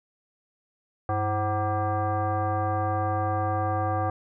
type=tone with frequency modulation; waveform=sine; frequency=326.6 Hz; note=E4; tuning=16 cents flat; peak=-23 dBFS; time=1.09-4.1 s; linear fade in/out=2 ms; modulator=425 Hz; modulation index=1.9; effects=none